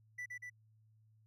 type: tone with echo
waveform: triangle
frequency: 1975.5 Hz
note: B6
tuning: in tune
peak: -39 dBFS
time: 0.18-0.26 s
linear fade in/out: 10 ms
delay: 120 ms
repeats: 2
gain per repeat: -2 dB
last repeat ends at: 0.5 s
effects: added 109 Hz sine -65 dBFS peak until 1.26 s